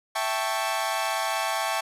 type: chord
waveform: sawtooth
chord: A dominant seventh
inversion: second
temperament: equal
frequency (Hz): 659.3 / 784 / 880 / 1108.7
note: E5 / G5 / A5 / C#6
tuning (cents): 0 / 0 / 0 / 0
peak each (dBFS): -27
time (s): 0.15-1.81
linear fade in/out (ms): 10
effects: resampled to 32000 Hz